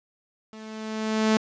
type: tone with level ramp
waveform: sawtooth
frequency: 218.2 Hz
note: A3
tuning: 14 cents flat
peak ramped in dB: -37 to -13 dBFS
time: 0.53-1.37 s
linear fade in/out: 0 ms
effects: resampled to 16000 Hz + 9-bit